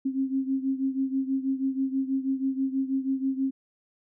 sine beating tone pair, 265.8 / 272 Hz, C4 / C#4, +27 / -33 cents, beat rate 6.2 Hz, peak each -26 / -30 dBFS, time 0.05-3.51 s, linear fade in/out 10 ms, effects none

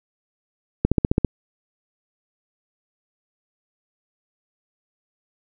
click train, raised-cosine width 3 ms, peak -3 dBFS, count 7, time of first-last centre 0.85-1.247 s, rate 15.1 Hz, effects none

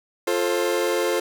40% pulse chord, F major, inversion none, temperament equal with one note detuned, 349.2 / 440 / 530.2 Hz, F4 / A4 / C5, 0 / 0 / +23 cents, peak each -24 dBFS, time 0.27-1.2 s, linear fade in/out 5 ms, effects none

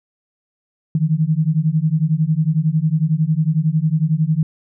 sine beating tone pair, 151.9 / 162.9 Hz, D#3 / E3, -41 / -20 cents, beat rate 11 Hz, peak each -17 / -17 dBFS, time 0.95-4.43 s, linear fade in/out 2 ms, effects none

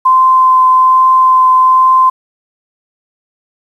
sine tone with vibrato, 1034 Hz, C6, 21 cents flat, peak -4 dBFS, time 0.05-2.1 s, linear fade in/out 10 ms, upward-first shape triangle, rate 1.2 Hz, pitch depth 9 cents each way, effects 7-bit

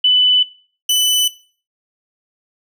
sine / sawtooth tone pair in turn, 2994 / 2994 Hz, F#7 / F#7, +20 / +20 cents, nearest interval unison, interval 0 cents, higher neither, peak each -9 dBFS, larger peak neither, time 0.04-0.43 / 0.89-1.28 s, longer neither, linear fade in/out 5 ms, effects noise-tail reverb RT60 0.4 s tail -17 dB re dry

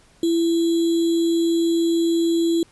sine tone with sample-and-hold, 334.2 Hz, E4, 24 cents sharp, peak -16 dBFS, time 0.23-2.63 s, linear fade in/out 2 ms, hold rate 3675 Hz, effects pink hiss -55 dBFS RMS until 2.71 s + resampled to 24000 Hz

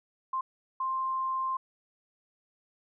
sine tone bursts at uneven times, 1051 Hz, C6, 7 cents sharp, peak -28 dBFS, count 2, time 0.33-0.41 / 0.8-1.57 s, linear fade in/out 5 ms, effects none

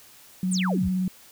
sine tone with vibrato, 185 Hz, F#3, in tune, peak -22 dBFS, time 0.43-1.08 s, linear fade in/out 2 ms, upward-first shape square, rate 19 Hz, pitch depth 15 cents each way
sine exponential sweep, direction down, 10548 to 55 Hz, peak -27 dBFS, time 0.51-0.89 s, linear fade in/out 10 ms
effects white hiss -51 dBFS RMS until 1.31 s

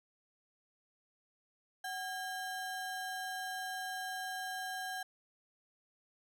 square ring-modulated tone, 1190 Hz, D6, 22 cents sharp, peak -36 dBFS, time 1.84-5.03 s, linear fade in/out 5 ms, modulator 437 Hz, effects none

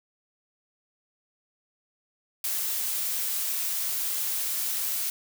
blue noise, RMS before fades -29 dBFS, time 2.44-5.1 s, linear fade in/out 2 ms, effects none

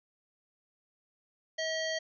harmonic tone, 640 Hz, D#5, 49 cents sharp, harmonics 1 / 3 / 5 / 7 / 9 / 10, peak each -34 / -36 / -40 / -40 / -46 / -47 dBFS, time 1.58-1.99 s, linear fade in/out 10 ms, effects none

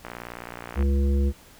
click train, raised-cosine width 0.5 ms, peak -20 dBFS, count 47, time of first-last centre 0.05-0.826 s, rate 59.3 Hz
harmonic tone, 69.3 Hz, C#2, in tune, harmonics 1 / 3 / 5 / 7, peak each -19 / -29 / -33 / -36 dBFS, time 0.75-1.33 s, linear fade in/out 50 ms
effects pink hiss -51 dBFS RMS until 1.59 s

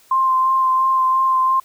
sine tone with vibrato, 1048 Hz, C6, 2 cents sharp, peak -13 dBFS, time 0.11-1.6 s, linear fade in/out 5 ms, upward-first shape sine, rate 2.9 Hz, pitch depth 14 cents each way, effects white hiss -52 dBFS RMS until 1.64 s

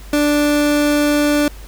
30% pulse tone, 293.7 Hz, D4, in tune, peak -10 dBFS, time 0.13-1.48 s, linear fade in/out 2 ms, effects added 50 Hz sine -33 dBFS peak until 1.67 s + pink hiss -42 dBFS RMS until 1.67 s

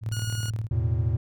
sine tone with tremolo, 110 Hz, A2, in tune, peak -24 dBFS, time 0.01-0.69 s, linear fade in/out 50 ms, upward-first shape square, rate 19 Hz, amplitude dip 60%
10% pulse tone, 1443 Hz, F#6, 44 cents flat, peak -26 dBFS, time 0.12-0.5 s, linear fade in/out 2 ms
triangle chord, E suspended fourth, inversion none, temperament just, 82.41 / 109.88 / 123.61 Hz, E2 / A2 / B2, 0 / -2 / +2 cents, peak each -25 / -23 / -26 dBFS, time 0.71-1.17 s, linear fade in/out 5 ms
effects none

